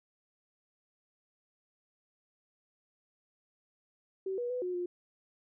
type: tone with pitch steps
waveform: sine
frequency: 382.4 / 484.2 / 498.4 / 361.7 / 354.4 Hz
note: G4 / B4 / B4 / F#4 / F4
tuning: -43 / -34 / +16 / -39 / +25 cents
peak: -32 dBFS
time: 4.26-4.86 s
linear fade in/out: 5 ms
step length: 120 ms
effects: none